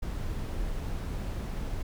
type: noise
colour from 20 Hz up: brown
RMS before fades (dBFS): -33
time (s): 0.02-1.83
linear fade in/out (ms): 10
effects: none